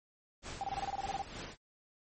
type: noise with tremolo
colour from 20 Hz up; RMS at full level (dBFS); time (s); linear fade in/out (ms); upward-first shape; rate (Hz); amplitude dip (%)
pink; -43; 0.42-1.57; 50; sine; 3.3; 60
type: tone bursts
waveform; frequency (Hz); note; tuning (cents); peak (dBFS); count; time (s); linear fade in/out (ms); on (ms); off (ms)
sine; 789; G5; +11; -33; 12; 0.61-1.219; 0; 26; 27
effects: MP3 32 kbps